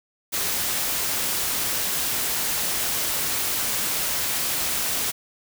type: noise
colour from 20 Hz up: white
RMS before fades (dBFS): -25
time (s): 0.32-5.12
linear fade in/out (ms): 20
effects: none